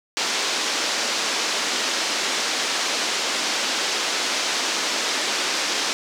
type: band-pass noise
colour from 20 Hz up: white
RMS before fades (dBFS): -24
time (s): 0.17-5.93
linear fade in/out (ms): 0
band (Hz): 240 to 6200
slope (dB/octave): 24
effects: none